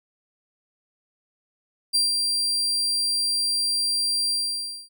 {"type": "tone with ADSR envelope", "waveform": "35% pulse", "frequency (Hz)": 4725, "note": "D8", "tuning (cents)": 10, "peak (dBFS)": -16, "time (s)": [1.93, 4.89], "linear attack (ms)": 22, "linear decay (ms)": 160, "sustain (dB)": -4, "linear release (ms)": 580, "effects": []}